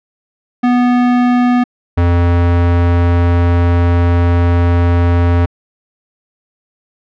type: tone pair in turn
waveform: square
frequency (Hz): 245.8 / 86.7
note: B3 / F2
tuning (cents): -8 / -12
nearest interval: octave + tritone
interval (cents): 1804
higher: first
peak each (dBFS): -9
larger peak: neither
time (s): 0.63-1.64 / 1.97-5.46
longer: second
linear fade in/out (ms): 10
effects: low-pass 2000 Hz 12 dB/octave